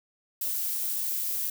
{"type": "noise", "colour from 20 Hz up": "violet", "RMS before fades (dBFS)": -30, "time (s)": [0.41, 1.5], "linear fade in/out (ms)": 5, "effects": []}